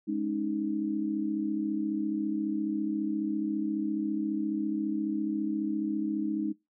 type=chord; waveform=sine; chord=Ab suspended fourth; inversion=none; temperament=just; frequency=207.7 / 276.9 / 311.5 Hz; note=Ab3 / Db4 / Eb4; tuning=0 / -2 / +2 cents; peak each=-33 / -35 / -30 dBFS; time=0.07-6.53 s; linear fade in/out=20 ms; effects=noise-tail reverb RT60 0.2 s tail -21 dB re dry